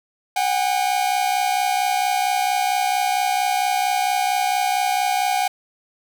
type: tone pair together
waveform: 45% pulse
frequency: 740 / 804.4 Hz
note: F#5 / G5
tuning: 0 / +44 cents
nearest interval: minor second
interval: 144 cents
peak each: -21 / -21 dBFS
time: 0.36-5.48 s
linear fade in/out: 5 ms
effects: none